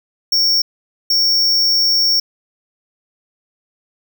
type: tone bursts at uneven times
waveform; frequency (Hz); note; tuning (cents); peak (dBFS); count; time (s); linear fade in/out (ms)
square; 5490; F8; -31; -12; 2; 0.32-0.62 / 1.1-2.2; 5
effects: none